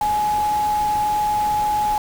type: tone in noise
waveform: sine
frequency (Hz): 841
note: G#5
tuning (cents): +22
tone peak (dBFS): -17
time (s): 0.01-1.98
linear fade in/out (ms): 2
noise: pink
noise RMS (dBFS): -33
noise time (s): 0.01-1.98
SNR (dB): +13
effects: none